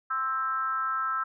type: tone with frequency modulation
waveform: sine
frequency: 1318.5 Hz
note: E6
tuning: in tune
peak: -26 dBFS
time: 0.1-1.24 s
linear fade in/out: 10 ms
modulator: 268 Hz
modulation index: 0.65
effects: none